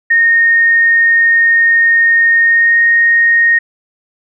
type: tone with pitch glide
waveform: sine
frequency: 1846 to 1858.8 Hz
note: A#6 to A#6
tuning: -17 to -5 cents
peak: -6 dBFS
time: 0.1-3.59 s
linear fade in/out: 10 ms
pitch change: +12 cents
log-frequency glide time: 2.44-2.79 s
effects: none